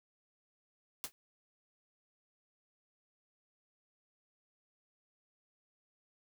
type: noise with exponential decay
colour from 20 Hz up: white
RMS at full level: -35 dBFS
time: 1.04-1.12 s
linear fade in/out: 0 ms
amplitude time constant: 17 ms
effects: none